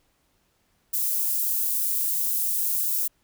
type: high-pass noise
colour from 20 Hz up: white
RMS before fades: -25 dBFS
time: 0.93-3.08 s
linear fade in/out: 10 ms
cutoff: 12000 Hz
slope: 12 dB/octave
effects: pink hiss -68 dBFS RMS until 3.23 s